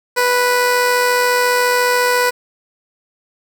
15% pulse tone with amplitude modulation, 492.9 Hz, B4, 3 cents flat, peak -5 dBFS, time 0.16-2.31 s, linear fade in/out 20 ms, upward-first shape sine, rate 94.3 Hz, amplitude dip 25%, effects 7-bit

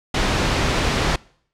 pink noise, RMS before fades -19 dBFS, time 0.14-1.16 s, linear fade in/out 5 ms, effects noise-tail reverb RT60 0.6 s tail -24 dB re dry + low-pass 5000 Hz 12 dB/octave

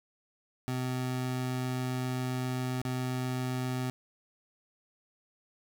25% pulse tone with dropouts, 127.5 Hz, C3, 44 cents flat, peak -27 dBFS, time 0.68-3.9 s, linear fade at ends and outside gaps 0 ms, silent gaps 2.816-2.851 s, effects none

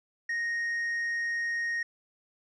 sine tone with tanh clipping, 1864.7 Hz, A#6, in tune, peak -29 dBFS, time 0.29-1.83 s, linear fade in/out 5 ms, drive 3 dB, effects none

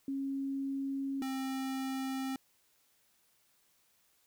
sine / square tone pair in turn, 273.1 / 265.3 Hz, C#4 / C4, -26 / +24 cents, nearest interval minor second, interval 50 cents, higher first, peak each -33 / -35 dBFS, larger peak first, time 0.08-1.22 / 1.22-2.36 s, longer neither, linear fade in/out 2 ms, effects white hiss -71 dBFS RMS until 4.26 s

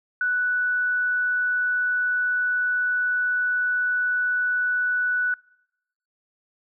sine tone, 1482 Hz, F#6, 2 cents sharp, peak -20 dBFS, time 0.21-5.34 s, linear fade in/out 2 ms, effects noise-tail reverb RT60 0.9 s tail -26 dB re dry

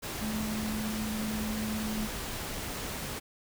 sine tone in noise, 216 Hz, A3, 32 cents flat, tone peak -32 dBFS, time 0.21-2.08 s, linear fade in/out 20 ms, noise pink, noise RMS -37 dBFS, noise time 0.02-3.2 s, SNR +2 dB, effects none

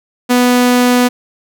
sawtooth tone, 246.9 Hz, B3, in tune, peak -4 dBFS, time 0.29-1.09 s, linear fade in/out 20 ms, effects none

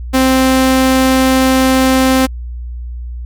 sawtooth tone, 261.6 Hz, C4, in tune, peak -4 dBFS, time 0.13-2.27 s, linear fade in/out 20 ms, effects added 60 Hz sine -21 dBFS peak until 3.25 s + MP3 96 kbps

